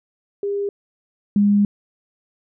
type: tone pair in turn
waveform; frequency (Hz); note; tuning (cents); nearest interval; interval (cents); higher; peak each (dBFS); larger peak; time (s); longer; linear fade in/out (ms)
sine; 402.8 / 204; G4 / G#3; +47 / -31; octave; 1178; first; -20 / -12; second; 0.43-0.69 / 1.36-1.65; second; 2
effects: none